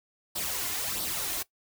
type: noise with flanger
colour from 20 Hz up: white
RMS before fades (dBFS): -32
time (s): 0.35-1.43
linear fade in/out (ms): 10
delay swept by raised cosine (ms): 0.21 to 2.91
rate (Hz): 1.5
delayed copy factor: +0.65
effects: noise-tail reverb RT60 0.1 s tail -19 dB re dry